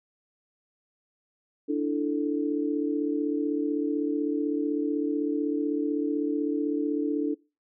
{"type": "chord", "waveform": "sine", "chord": "D suspended second", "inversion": "none", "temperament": "equal", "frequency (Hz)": [293.7, 329.6, 440], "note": ["D4", "E4", "A4"], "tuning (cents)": [0, 0, 0], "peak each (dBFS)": [-26, -31, -31], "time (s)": [1.68, 7.35], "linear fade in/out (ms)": 20, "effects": ["noise-tail reverb RT60 0.3 s tail -23 dB re dry"]}